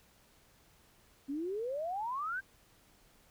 sine exponential sweep, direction up, 266.9 to 1603 Hz, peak -34 dBFS, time 1.28-2.41 s, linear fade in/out 20 ms, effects pink hiss -65 dBFS RMS until 3.3 s

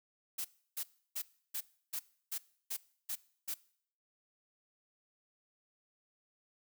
blue noise bursts, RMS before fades -38 dBFS, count 9, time 0.38-3.543 s, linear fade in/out 10 ms, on 67 ms, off 320 ms, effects noise-tail reverb RT60 0.6 s tail -21 dB re dry

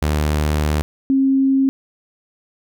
sawtooth / sine tone pair in turn, 75.4 / 268.9 Hz, D2 / C4, +46 / +47 cents, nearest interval octave + minor seventh, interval 2201 cents, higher second, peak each -12 dBFS, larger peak neither, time 0.02-0.82 / 1.1-1.69 s, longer first, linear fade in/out 0 ms, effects none

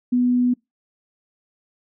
sine tone, 246.9 Hz, B3, in tune, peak -15 dBFS, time 0.12-0.54 s, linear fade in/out 10 ms, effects noise-tail reverb RT60 0.2 s tail -26 dB re dry

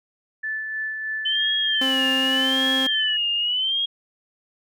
sine tone with tremolo, 1749 Hz, A6, 11 cents flat, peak -24 dBFS, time 0.43-3.17 s, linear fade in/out 10 ms, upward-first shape sine, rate 3.2 Hz, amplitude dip 35%
sine tone with vibrato, 3044 Hz, F#7, 48 cents sharp, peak -20 dBFS, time 1.25-3.86 s, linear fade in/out 10 ms, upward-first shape sine, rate 0.85 Hz, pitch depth 130 cents each way
sawtooth tone, 264.4 Hz, C4, 18 cents sharp, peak -20 dBFS, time 1.81-2.87 s, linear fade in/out 5 ms
effects none

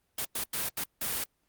white noise bursts at uneven times, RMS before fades -32 dBFS, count 5, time 0.18-0.25 / 0.35-0.44 / 0.53-0.69 / 0.77-0.84 / 1.01-1.24 s, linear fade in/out 5 ms, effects pink hiss -75 dBFS RMS until 1.48 s + Opus 32 kbps

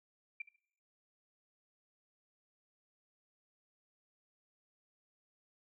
sine tone with echo, 2361 Hz, D7, 9 cents sharp, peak -38 dBFS, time 0.4-0.42 s, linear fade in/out 5 ms, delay 71 ms, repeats 2, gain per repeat -15 dB, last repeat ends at 0.562 s, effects noise-tail reverb RT60 0.8 s tail -26 dB re dry

